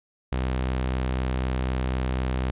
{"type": "tone", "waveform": "sawtooth", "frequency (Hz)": 64, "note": "C2", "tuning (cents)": -38, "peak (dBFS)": -20, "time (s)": [0.32, 2.51], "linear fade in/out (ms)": 5, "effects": ["resampled to 8000 Hz"]}